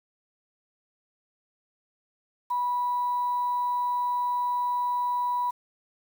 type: tone with quantisation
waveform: sine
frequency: 980 Hz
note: B5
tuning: 14 cents flat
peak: -24 dBFS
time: 2.5-5.51 s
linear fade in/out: 10 ms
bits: 8
effects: none